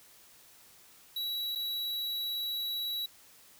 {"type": "tone with dropouts", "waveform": "square", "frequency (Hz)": 3906, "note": "B7", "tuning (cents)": -20, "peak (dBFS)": -33, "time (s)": [1.16, 3.06], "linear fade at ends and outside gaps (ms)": 5, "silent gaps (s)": [1.552, 1.556], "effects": ["white hiss -58 dBFS RMS until 3.59 s"]}